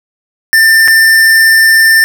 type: tone with dropouts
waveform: square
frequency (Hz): 1791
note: A6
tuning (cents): +30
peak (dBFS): -4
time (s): 0.53-2.04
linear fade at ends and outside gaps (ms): 0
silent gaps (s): 0.877-0.882
effects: none